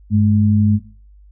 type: tone pair together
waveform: sine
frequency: 100 / 211.9 Hz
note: G2 / G#3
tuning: +35 / +35 cents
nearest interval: octave + minor second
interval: 1300 cents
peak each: -13 dBFS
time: 0.1-0.8 s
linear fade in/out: 50 ms
effects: noise-tail reverb RT60 0.4 s tail -18 dB re dry + added 50 Hz sine -42 dBFS peak until 1.31 s